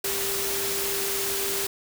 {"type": "tone in noise", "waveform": "sine", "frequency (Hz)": 395.2, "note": "G4", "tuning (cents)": 14, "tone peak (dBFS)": -32, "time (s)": [0.04, 1.67], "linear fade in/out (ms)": 5, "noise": "white", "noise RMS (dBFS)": -28, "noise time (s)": [0.04, 1.67], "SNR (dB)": -7, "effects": []}